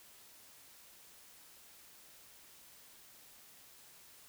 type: silence
effects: white hiss -59 dBFS RMS until 4.28 s